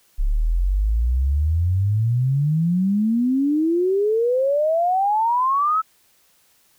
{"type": "exponential sweep", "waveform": "sine", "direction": "up", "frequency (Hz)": [33.59, 1318.5], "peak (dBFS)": -16, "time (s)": [0.18, 5.82], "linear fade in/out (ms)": 20, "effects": ["white hiss -59 dBFS RMS until 6.78 s"]}